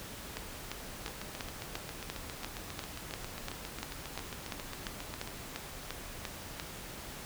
two click trains, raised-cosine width 0.2 ms, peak -23 / -19 dBFS, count 32 / 19, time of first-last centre 1.08-5.275 / 0.37-6.598 s, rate 7.39 / 2.89 Hz, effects pink hiss -45 dBFS RMS until 7.25 s

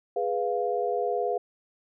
sine chord, F diminished, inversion first, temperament equal, 415.3 / 493.9 / 698.5 Hz, Ab4 / Cb5 / F5, 0 / 0 / 0 cents, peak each -29 dBFS, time 0.16-1.38 s, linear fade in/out 5 ms, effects none

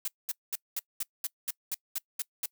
blue noise bursts, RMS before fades -32 dBFS, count 11, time 0.05-2.458 s, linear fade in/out 2 ms, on 28 ms, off 210 ms, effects noise-tail reverb RT60 0.1 s tail -24 dB re dry

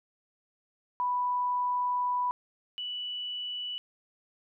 sine tone pair in turn, 987.8 / 2960 Hz, B5 / F#7, 0 / 0 cents, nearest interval octave + perfect fifth, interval 1900 cents, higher second, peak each -26 / -33 dBFS, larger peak first, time 1-2.31 / 2.78-3.78 s, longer first, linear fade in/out 0 ms, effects none

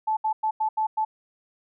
sine tone bursts at uneven times, 870 Hz, A5, 20 cents flat, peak -21 dBFS, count 6, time 0.07-0.17 / 0.24-0.33 / 0.43-0.51 / 0.6-0.69 / 0.77-0.87 / 0.97-1.05 s, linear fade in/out 10 ms, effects none

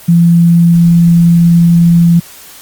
sine tone, 170 Hz, F3, 46 cents flat, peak -3 dBFS, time 0.08-2.2 s, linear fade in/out 10 ms, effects white hiss -34 dBFS RMS until 2.61 s + Opus 24 kbps

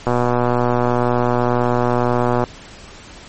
click train, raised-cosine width 1 ms, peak -3 dBFS, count 290, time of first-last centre 0.07-2.439 s, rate 122 Hz, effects pink hiss -39 dBFS RMS until 3.28 s + MP3 32 kbps

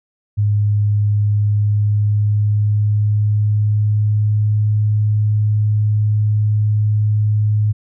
sine tone with pitch glide, 103.83 to 105.95 Hz, G#2 to G#2, 0 to +35 cents, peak -12 dBFS, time 0.37-7.73 s, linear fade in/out 20 ms, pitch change +35 cents, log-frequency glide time 1.19-4.7 s, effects none

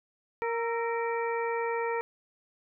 harmonic tone with a mistuned harmonic, 464.7 Hz, A#4, 5 cents flat, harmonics 1 / 2 / 3 / 4 / 5, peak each -30 / -33 / -40 / -39 / -40 dBFS, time 0.42-2.01 s, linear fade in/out 0 ms, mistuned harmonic 3, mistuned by -67 cents, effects none

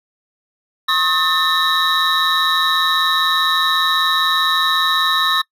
triangle tone cluster, 1085 / 1266 / 1789 / 3753 / 3918 Hz, C#6 / D#6 / A6 / A#7 / B7, -37 / +30 / +28 / +11 / -15 cents, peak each -18 dBFS, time 0.88-5.42 s, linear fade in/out 10 ms, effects noise-tail reverb RT60 0.1 s tail -25 dB re dry + tanh soft clip ceiling -5 dBFS

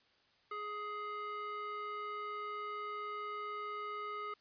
square tone with band-pass filter, 417.8 Hz, G#4, 10 cents sharp, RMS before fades -42 dBFS, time 0.51-4.34 s, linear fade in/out 5 ms, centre 1400 Hz, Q 2.2, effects white hiss -70 dBFS RMS until 4.4 s + resampled to 11025 Hz

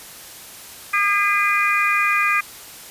harmonic tone, 405.6 Hz, G#4, 41 cents flat, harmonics 3 / 4 / 5 / 6, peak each -20 / -24 / -22 / -20 dBFS, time 0.93-2.41 s, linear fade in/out 10 ms, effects white hiss -39 dBFS RMS until 2.9 s + resampled to 32000 Hz

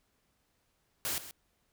white noise with echo, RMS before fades -34 dBFS, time 1.05-1.18 s, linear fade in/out 0 ms, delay 130 ms, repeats 1, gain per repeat -13 dB, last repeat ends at 1.31 s, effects pink hiss -75 dBFS RMS until 1.72 s

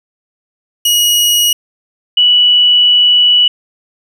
sawtooth / sine tone pair in turn, 2900 / 2949 Hz, F#7 / F#7, -35 / -6 cents, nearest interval unison, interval 29 cents, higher second, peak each -5 dBFS, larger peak neither, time 0.85-1.53 / 2.17-3.48 s, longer second, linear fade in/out 5 ms, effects none

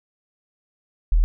sine tone, 40.19 Hz, E1, 43 cents flat, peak -13 dBFS, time 1.12-1.24 s, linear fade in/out 0 ms, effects none

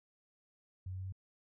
sine tone with pitch steps, 92.5 / 93.3 / 94.12 / 94.94 Hz, F#2 / F#2 / F#2 / F#2, 0 / +15 / +30 / +45 cents, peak -39 dBFS, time 0.86-1.124 s, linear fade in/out 5 ms, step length 66 ms, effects none

